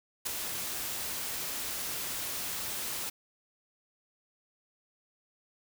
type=noise with ADSR envelope; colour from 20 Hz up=white; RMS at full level=-30 dBFS; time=0.25-3.1 s; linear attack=18 ms; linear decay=6 ms; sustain=-6 dB; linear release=10 ms; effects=none